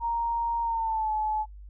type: tone with pitch glide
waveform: sine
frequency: 932.3 to 859.9 Hz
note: A#5 to A5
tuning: 0 to -40 cents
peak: -25 dBFS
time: 0-1.46 s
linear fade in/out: 50 ms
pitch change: -140 cents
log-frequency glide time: 0.62-1.12 s
effects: noise-tail reverb RT60 0.1 s tail -26 dB re dry + added 50 Hz sine -42 dBFS peak until 1.69 s